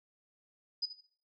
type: tone with echo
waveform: sine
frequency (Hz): 4978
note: D#8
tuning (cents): 0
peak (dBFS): -29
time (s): 0.82-0.86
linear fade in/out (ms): 10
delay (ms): 76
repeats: 2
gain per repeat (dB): -12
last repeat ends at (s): 1.012
effects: noise-tail reverb RT60 0.5 s tail -17 dB re dry + MP3 96 kbps